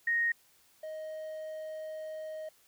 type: tone pair in turn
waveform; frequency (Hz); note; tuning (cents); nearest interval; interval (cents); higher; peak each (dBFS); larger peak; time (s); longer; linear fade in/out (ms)
sine / triangle; 1864.7 / 625.5; A#6 / D#5; 0 / +9; octave + perfect fifth; 1891; first; -26 / -36; first; 0.07-0.32 / 0.83-2.49; second; 5
effects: white hiss -65 dBFS RMS until 2.67 s